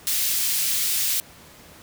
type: high-pass noise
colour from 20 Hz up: white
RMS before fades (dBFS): -23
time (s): 0.07-1.2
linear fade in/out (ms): 0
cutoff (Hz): 2700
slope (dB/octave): 12
effects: pink hiss -47 dBFS RMS until 1.82 s + high-pass 60 Hz 12 dB/octave